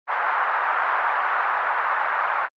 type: band-pass noise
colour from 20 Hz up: pink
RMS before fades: -22 dBFS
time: 0.07-2.49 s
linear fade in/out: 50 ms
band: 870 to 1600 Hz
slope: 24 dB/octave
effects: Opus 24 kbps